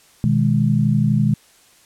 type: chord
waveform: sine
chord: G# minor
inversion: first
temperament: equal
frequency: 123.47 / 155.56 / 207.7 Hz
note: B2 / D#3 / G#3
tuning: 0 / 0 / 0 cents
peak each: -18 dBFS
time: 0.24-1.34 s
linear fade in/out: 0 ms
effects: white hiss -52 dBFS RMS until 1.85 s + low-pass 11000 Hz 12 dB/octave